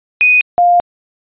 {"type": "tone pair in turn", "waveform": "sine", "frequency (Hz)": [2489, 702.7], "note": ["D#7", "F5"], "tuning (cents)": [0, 10], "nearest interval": "octave + minor seventh", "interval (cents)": 2190, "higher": "first", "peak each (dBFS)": -6, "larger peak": "neither", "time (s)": [[0.21, 0.41], [0.58, 0.8]], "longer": "second", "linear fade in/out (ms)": 0, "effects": ["resampled to 8000 Hz"]}